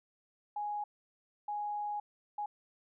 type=tone bursts at uneven times; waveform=sine; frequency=830.6 Hz; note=G#5; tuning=in tune; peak=-34 dBFS; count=3; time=0.56-0.84 / 1.48-2 / 2.38-2.46 s; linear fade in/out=5 ms; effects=none

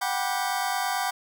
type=chord; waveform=sawtooth; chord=G major seventh; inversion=third; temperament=just; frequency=735 / 784 / 980 / 1176 Hz; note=F#5 / G5 / B5 / D6; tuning=-12 / 0 / -14 / +2 cents; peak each=-26 / -25 / -28 / -30 dBFS; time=0.01-1.11 s; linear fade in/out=10 ms; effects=none

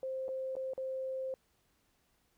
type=tone with dropouts; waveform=sine; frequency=525 Hz; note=C5; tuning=6 cents sharp; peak=-35 dBFS; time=0.03-1.34 s; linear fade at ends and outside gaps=1 ms; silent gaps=0.282-0.289 / 0.554-0.566 / 0.735-0.778 s; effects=pink hiss -74 dBFS RMS until 2.37 s

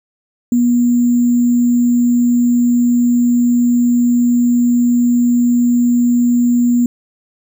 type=tone with sample-and-hold; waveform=sine; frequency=241.5 Hz; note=B3; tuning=39 cents flat; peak=-9 dBFS; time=0.52-6.86 s; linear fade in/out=2 ms; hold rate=7350 Hz; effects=none

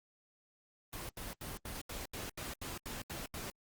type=noise bursts; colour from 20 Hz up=pink; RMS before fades=-43 dBFS; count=11; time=0.93-3.5 s; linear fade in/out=0 ms; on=160 ms; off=81 ms; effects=Opus 24 kbps

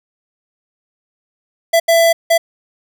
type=tone bursts at uneven times; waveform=square; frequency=667 Hz; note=E5; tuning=20 cents sharp; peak=-9 dBFS; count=3; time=1.73-1.8 / 1.88-2.13 / 2.3-2.38 s; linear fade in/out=10 ms; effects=none

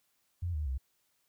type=tone with pitch steps; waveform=sine; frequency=87.3 / 75.56 / 65.4 Hz; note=F2 / D2 / C2; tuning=0 / +50 / 0 cents; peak=-31 dBFS; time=0.42-0.78 s; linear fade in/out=10 ms; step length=120 ms; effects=white hiss -75 dBFS RMS until 1.28 s

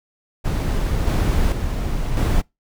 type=noise with level steps; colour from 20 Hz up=brown; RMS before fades=-20 / -17 / -23 / -17 dBFS; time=0.44-2.42 s; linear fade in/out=20 ms; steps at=1.07 / 1.52 / 2.17 s; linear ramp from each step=2 ms; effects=noise-tail reverb RT60 0.2 s tail -25 dB re dry

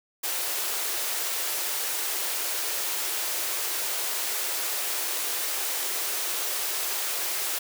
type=high-pass noise; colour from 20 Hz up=white; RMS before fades=-29 dBFS; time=0.23-7.59 s; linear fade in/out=10 ms; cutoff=330 Hz; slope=48 dB/octave; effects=none

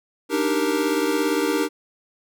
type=chord; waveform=square; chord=Eb major seventh; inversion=third; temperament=equal; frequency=293.7 / 311.1 / 392 / 466.2 Hz; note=D4 / Eb4 / G4 / Bb4; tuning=0 / 0 / 0 / 0 cents; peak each=-26 dBFS; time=0.29-1.69 s; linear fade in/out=50 ms; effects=none

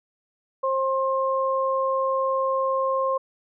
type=tone pair together; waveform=sine; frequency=532 / 1062.8 Hz; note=C5 / C6; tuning=+29 / +27 cents; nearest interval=octave; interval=1198 cents; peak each=-23 / -24 dBFS; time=0.63-3.18 s; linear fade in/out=10 ms; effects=none

